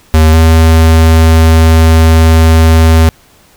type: tone pair in turn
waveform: square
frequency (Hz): 79 / 80.89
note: D#2 / E2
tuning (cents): +27 / -32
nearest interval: unison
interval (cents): 41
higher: second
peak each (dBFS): -3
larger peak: neither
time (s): 0.14-0.33 / 0.33-3.09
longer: second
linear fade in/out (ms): 0
effects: pink hiss -44 dBFS RMS until 3.56 s